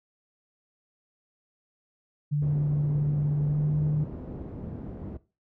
sine tone with pitch glide, 146.83 to 150.18 Hz, D3 to D3, 0 to +39 cents, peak -22 dBFS, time 2.31-4.05 s, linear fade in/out 20 ms, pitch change +39 cents, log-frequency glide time 3.52-3.59 s
pink low-pass noise, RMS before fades -36 dBFS, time 2.42-5.17 s, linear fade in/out 2 ms, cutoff 360 Hz, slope 12 dB/octave
effects noise-tail reverb RT60 0.3 s tail -17 dB re dry + high-pass 60 Hz 12 dB/octave

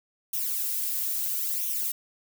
violet noise with flanger, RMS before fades -29 dBFS, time 0.33-1.92 s, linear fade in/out 5 ms, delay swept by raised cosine 0.32 to 2.82 ms, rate 0.75 Hz, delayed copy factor +0.7, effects none

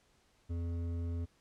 sine tone with hard clipping, 85 Hz, F2, 46 cents flat, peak -36 dBFS, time 0.49-1.26 s, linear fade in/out 20 ms, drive 10 dB, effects pink hiss -70 dBFS RMS until 1.4 s + low-pass 9000 Hz 12 dB/octave

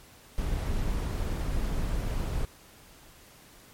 brown noise, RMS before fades -29 dBFS, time 0.38-2.45 s, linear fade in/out 0 ms, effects pink hiss -54 dBFS RMS until 3.73 s + MP3 64 kbps

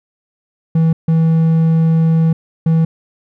triangle tone bursts at uneven times, 162.4 Hz, E3, 26 cents flat, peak -7 dBFS, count 3, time 0.75-0.93 / 1.08-2.33 / 2.66-2.85 s, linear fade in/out 5 ms, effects none

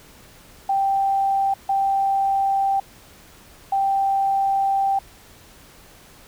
sine tone bursts at uneven times, 784 Hz, G5, in tune, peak -17 dBFS, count 3, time 0.69-1.54 / 1.69-2.8 / 3.72-4.99 s, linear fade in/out 5 ms, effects pink hiss -48 dBFS RMS until 6.27 s

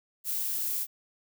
violet noise, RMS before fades -31 dBFS, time 0.24-0.87 s, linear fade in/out 50 ms, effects none

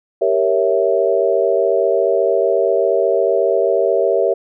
sine chord, G diminished seventh, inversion none, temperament equal, 392 / 466.2 / 554.4 / 659.3 Hz, G4 / Bb4 / Db5 / Fb5, 0 / 0 / 0 / 0 cents, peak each -18 dBFS, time 0.21-4.34 s, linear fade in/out 10 ms, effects none

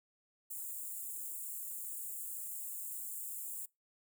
white high-pass noise, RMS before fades -43 dBFS, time 0.5-3.66 s, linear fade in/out 10 ms, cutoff 7100 Hz, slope 96 dB/octave, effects noise-tail reverb RT60 0.2 s tail -23 dB re dry

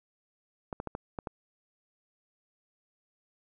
clicks, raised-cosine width 1 ms, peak -21 dBFS, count 6, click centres 0.728 / 0.801 / 0.873 / 0.951 / 1.188 / 1.272 s, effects none

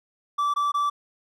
triangle tone bursts, 1161 Hz, D6, 20 cents flat, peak -19 dBFS, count 3, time 0.38-0.9 s, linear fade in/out 10 ms, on 160 ms, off 20 ms, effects none

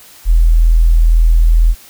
sine tone, 41.03 Hz, E1, 7 cents flat, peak -5 dBFS, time 0.25-1.75 s, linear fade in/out 50 ms, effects white hiss -40 dBFS RMS until 1.89 s

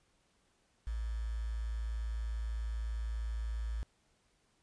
sine tone with quantisation, 55.8 Hz, A1, 25 cents sharp, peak -34 dBFS, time 0.87-3.83 s, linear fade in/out 0 ms, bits 9, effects pink hiss -73 dBFS RMS until 4.62 s + resampled to 22050 Hz

